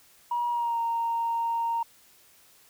sine tone with pitch glide, 957 to 926 Hz, A#5 to A#5, +45 to -12 cents, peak -24 dBFS, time 0.31-1.83 s, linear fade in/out 5 ms, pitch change -57 cents, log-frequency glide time 0.5-0.79 s, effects tanh soft clip ceiling -20 dBFS + white hiss -58 dBFS RMS until 2.69 s

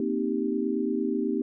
sine chord, C minor seventh, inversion third, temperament equal, 233.1 / 261.6 / 311.1 / 392 Hz, Bb3 / C4 / Eb4 / G4, 0 / 0 / 0 / 0 cents, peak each -30 dBFS, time 0-1.42 s, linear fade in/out 2 ms, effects none

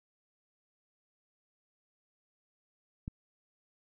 click, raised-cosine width 5 ms, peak -25 dBFS, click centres 3.079 s, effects none

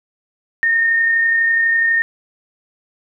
sine tone with amplitude modulation, 1832 Hz, A#6, 31 cents flat, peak -11 dBFS, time 0.63-2.02 s, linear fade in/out 0 ms, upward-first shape sine, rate 32.1 Hz, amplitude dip 25%, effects none

